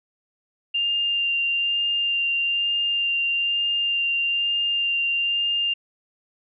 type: tone with vibrato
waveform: sine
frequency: 2794 Hz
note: F7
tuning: in tune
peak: -20 dBFS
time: 0.74-5.74 s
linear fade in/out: 10 ms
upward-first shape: sine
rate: 1.1 Hz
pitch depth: 10 cents each way
effects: none